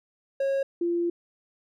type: tone pair in turn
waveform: triangle / sine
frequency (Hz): 546 / 344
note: C#5 / F4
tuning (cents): -26 / -26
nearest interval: minor sixth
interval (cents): 800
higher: first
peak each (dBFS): -21 / -23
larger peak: first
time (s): 0.4-0.63 / 0.81-1.1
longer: second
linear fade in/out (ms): 5
effects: none